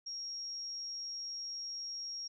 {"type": "tone", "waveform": "sine", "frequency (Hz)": 5588, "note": "F8", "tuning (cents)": 0, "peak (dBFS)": -39, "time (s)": [0.06, 2.28], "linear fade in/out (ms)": 10, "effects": []}